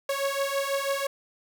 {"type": "beating tone pair", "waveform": "sawtooth", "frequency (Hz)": [550, 556.1], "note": ["C#5", "C#5"], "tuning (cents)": [-14, 5], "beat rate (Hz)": 6.1, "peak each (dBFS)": -25, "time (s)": [0.09, 1.07], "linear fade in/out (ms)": 5, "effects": ["9-bit"]}